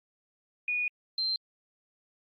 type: tone pair in turn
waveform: sine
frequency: 2459 / 4136 Hz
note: D#7 / C8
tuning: -21 / -21 cents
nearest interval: major sixth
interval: 900 cents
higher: second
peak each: -27 dBFS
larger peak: neither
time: 0.68-0.88 / 1.18-1.36 s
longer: first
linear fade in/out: 2 ms
effects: Opus 48 kbps